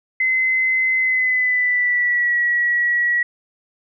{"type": "tone with pitch glide", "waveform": "sine", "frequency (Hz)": [2050, 1923.8], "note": ["C7", "B6"], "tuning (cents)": [-36, -46], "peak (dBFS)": -15, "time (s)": [0.2, 3.23], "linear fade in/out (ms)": 5, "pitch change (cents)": -110, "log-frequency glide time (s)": [0.98, 2.36], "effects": []}